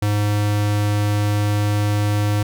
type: tone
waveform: square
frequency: 103.83 Hz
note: G#2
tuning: in tune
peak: -17 dBFS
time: 0.02-2.43 s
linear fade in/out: 5 ms
effects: none